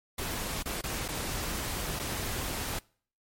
pink noise with dropouts, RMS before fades -34 dBFS, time 0.18-2.79 s, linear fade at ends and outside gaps 5 ms, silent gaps 0.626-0.656 / 0.812-0.837 / 1.081-1.085 / 1.992-1.996 s, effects noise-tail reverb RT60 0.5 s tail -25 dB re dry + MP3 64 kbps

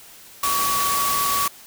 sine tone in noise, 1132 Hz, C#6, 36 cents sharp, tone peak -21 dBFS, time 0.43-1.48 s, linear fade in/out 5 ms, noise white, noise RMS -24 dBFS, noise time 0.43-1.48 s, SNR 0 dB, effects white hiss -45 dBFS RMS until 1.66 s

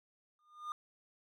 triangle tone with exponential growth, 1214 Hz, D#6, 43 cents flat, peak -33 dBFS, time 0.39-0.72 s, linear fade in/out 1 ms, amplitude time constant 70 ms, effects none

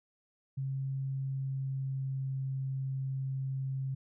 sine tone with pitch glide, 134.9 to 133.81 Hz, C#3 to C3, -47 to +39 cents, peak -32 dBFS, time 0.57-3.95 s, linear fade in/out 10 ms, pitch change -14 cents, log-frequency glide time 1.09-2.41 s, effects none

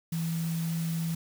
sine tone in noise, 164.81 Hz, E3, in tune, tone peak -28 dBFS, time 0.12-1.15 s, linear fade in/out 5 ms, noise white, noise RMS -43 dBFS, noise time 0.12-1.15 s, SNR +12 dB, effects none

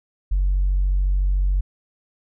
sine tone, 46.96 Hz, F#1, 26 cents sharp, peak -15 dBFS, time 0.31-1.61 s, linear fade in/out 10 ms, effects tanh soft clip ceiling -13 dBFS

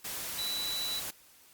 sine tone in noise, 3951 Hz, B7, in tune, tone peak -33 dBFS, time 0.38-1 s, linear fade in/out 10 ms, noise white, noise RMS -38 dBFS, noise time 0.04-1.11 s, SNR +2 dB, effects white hiss -59 dBFS RMS until 1.53 s + Opus 48 kbps

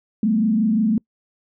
sine tone with frequency modulation, 217.6 Hz, A3, 19 cents flat, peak -15 dBFS, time 0.23-0.98 s, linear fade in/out 2 ms, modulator 25.7 Hz, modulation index 0.78, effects noise-tail reverb RT60 0.1 s tail -26 dB re dry

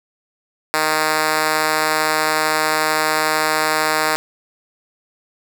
5% pulse tone with high-pass filter, 155.56 Hz, D#3, in tune, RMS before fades -18 dBFS, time 0.74-4.16 s, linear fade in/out 0 ms, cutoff 390 Hz, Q 0.56, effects none

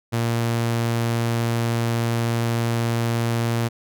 sawtooth tone, 116.54 Hz, A#2, in tune, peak -16 dBFS, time 0.12-3.69 s, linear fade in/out 20 ms, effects none

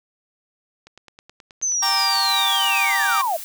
click train, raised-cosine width 0.2 ms, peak -26 dBFS, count 17, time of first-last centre 0.87-2.572 s, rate 9.4 Hz
sine linear sweep, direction down, 6272 to 603 Hz, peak -19 dBFS, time 1.62-3.37 s, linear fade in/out 10 ms
sawtooth chord, G minor, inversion none, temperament equal, 784 / 932.3 / 1174.7 Hz, G5 / Bb5 / D6, 0 / 0 / 0 cents, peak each -21 dBFS, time 1.82-3.22 s, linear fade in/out 10 ms
blue noise, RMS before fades -34 dBFS, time 2.29-3.44 s, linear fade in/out 0 ms
effects none

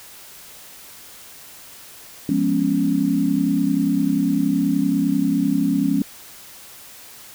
sine chord, C# dominant seventh, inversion first, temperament equal, 174.61 / 207.7 / 246.9 / 277.2 Hz, E#3 / G#3 / B3 / C#4, 0 / 0 / 0 / 0 cents, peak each -24 / -23 / -24 / -19 dBFS, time 2.29-6.02 s, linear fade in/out 2 ms, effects white hiss -42 dBFS RMS until 7.34 s

